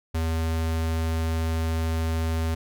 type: tone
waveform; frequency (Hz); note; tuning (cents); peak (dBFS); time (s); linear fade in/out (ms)
square; 81.2; E2; -26; -24; 0.14-2.55; 10
effects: none